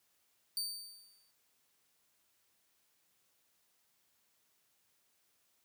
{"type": "tone with exponential decay", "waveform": "sawtooth", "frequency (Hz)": 4600, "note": "D8", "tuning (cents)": -37, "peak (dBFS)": -30, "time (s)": [0.57, 1.31], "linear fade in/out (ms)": 1, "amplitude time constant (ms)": 160, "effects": ["white hiss -75 dBFS RMS until 5.64 s", "high-pass 60 Hz 12 dB/octave"]}